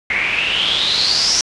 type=noise with low-pass filter sweep; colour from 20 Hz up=white; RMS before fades=-17 dBFS; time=0.1-1.41 s; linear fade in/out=2 ms; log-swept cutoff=2100 to 5700 Hz; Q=8.5; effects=resampled to 24000 Hz